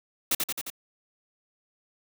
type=noise with echo; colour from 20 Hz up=white; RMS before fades=-24 dBFS; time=0.31-0.35 s; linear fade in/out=5 ms; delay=88 ms; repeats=4; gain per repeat=-3 dB; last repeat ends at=0.702 s; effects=none